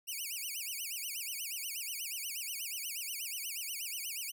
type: tone with vibrato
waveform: 5% pulse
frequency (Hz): 2584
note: E7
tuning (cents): -35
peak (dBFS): -29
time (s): 0.07-4.32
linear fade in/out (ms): 20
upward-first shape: sine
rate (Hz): 8.3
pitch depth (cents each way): 280
effects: none